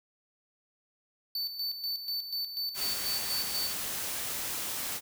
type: tone with tremolo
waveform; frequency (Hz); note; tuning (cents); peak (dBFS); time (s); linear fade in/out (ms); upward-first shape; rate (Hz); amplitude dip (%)
square; 4521; C#8; +33; -31; 1.35-3.73; 2; square; 4.1; 60
type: noise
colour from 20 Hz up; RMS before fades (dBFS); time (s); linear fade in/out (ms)
white; -35; 2.74-5.01; 50
effects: none